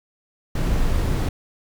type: noise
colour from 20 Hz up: brown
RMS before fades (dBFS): -20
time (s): 0.55-1.29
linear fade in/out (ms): 5
effects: none